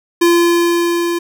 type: tone with level ramp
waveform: square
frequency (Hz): 343.2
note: F4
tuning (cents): -30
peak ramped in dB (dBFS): -8 to -16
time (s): 0.21-1.19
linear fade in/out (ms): 10
effects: none